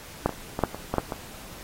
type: clicks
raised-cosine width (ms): 1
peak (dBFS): -7 / -16 / -29 / -14 / -6 / -20 / -11 / -7 / -15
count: 9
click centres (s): 0.26 / 0.293 / 0.325 / 0.591 / 0.637 / 0.746 / 0.94 / 0.983 / 1.122
effects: pink hiss -44 dBFS RMS until 1.63 s + AAC 48 kbps